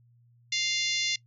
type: harmonic tone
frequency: 698.5 Hz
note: F5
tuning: in tune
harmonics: 3 / 4 / 5 / 6 / 7 / 8 / 9 / 10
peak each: -32 / -34 / -32 / -33 / -36 / -37 / -37 / -43 dBFS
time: 0.52-1.16 s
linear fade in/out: 5 ms
effects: noise-tail reverb RT60 0.1 s tail -21 dB re dry + added 119 Hz sine -58 dBFS peak until 1.26 s